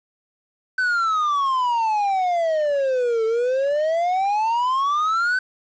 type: exponential two-way sweep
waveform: triangle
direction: down then up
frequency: 1533 to 440 to 1533 Hz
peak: -16 dBFS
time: 0.78-5.39 s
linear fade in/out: 5 ms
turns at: 3.25 s
effects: resampled to 16000 Hz + 8-bit